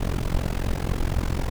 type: noise with amplitude modulation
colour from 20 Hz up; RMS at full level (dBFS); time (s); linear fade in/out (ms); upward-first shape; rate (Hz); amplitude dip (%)
brown; -20; 0-1.5; 10; sine; 43.9; 95
effects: none